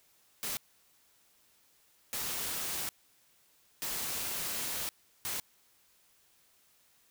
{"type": "noise bursts at uneven times", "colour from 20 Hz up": "white", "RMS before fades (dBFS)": -36, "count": 4, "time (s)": [[0.43, 0.57], [2.13, 2.89], [3.82, 4.89], [5.25, 5.4]], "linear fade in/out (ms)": 0, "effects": ["white hiss -67 dBFS RMS until 7.1 s"]}